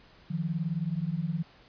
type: beating tone pair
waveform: sine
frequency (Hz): 155.56 / 174.56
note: D#3 / F3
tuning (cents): 0 / -1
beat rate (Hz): 19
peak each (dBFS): -31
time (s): 0.3-1.43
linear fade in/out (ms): 10
effects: pink hiss -57 dBFS RMS until 1.68 s + resampled to 11025 Hz